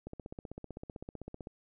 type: click train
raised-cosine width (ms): 2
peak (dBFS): -29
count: 23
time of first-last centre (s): 0.07-1.471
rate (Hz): 15.7
effects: none